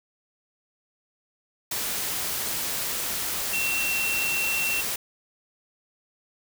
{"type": "tone in noise", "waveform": "sine", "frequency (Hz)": 2714, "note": "E7", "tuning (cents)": 50, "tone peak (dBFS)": -25, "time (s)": [3.53, 4.81], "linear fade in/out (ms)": 5, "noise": "white", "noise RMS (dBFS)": -29, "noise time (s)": [1.71, 4.96], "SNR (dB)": 1, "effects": []}